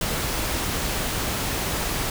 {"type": "noise", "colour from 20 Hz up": "pink", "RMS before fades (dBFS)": -26, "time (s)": [0.01, 2.1], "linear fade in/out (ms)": 2, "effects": []}